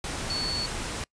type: tone in noise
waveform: sine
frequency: 4435 Hz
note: C#8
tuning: in tune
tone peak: -28 dBFS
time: 0.3-0.66 s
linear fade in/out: 2 ms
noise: pink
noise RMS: -33 dBFS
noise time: 0.04-1.04 s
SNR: +2 dB
effects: noise-tail reverb RT60 0.1 s tail -25 dB re dry + resampled to 22050 Hz